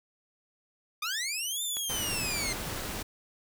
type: linear two-way sweep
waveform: 15% pulse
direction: up then down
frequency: 1174.7 to 3610 to 2063 Hz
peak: -24 dBFS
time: 1.02-2.53 s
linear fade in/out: 5 ms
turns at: 1.63 s
type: clicks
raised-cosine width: 0.3 ms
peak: -24 dBFS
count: 2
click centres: 1.769 / 2.776 s
type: noise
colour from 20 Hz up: pink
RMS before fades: -36 dBFS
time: 1.89-3.03 s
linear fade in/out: 10 ms
effects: none